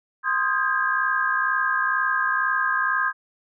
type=chord; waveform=sine; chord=Ab major seventh; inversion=first; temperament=equal with one note detuned; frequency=1046.5 / 1244.5 / 1599.1 / 1661.2 Hz; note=C6 / Eb6 / G6 / Ab6; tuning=0 / 0 / +34 / 0 cents; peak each=-26 / -26 / -23 / -28 dBFS; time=0.23-3.13 s; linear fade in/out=50 ms; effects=none